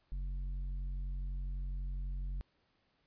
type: tone with tanh clipping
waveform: triangle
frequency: 46 Hz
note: F#1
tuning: 9 cents flat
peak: -37 dBFS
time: 0.12-2.41 s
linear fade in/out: 0 ms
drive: 11 dB
effects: pink hiss -75 dBFS RMS until 3.06 s + resampled to 11025 Hz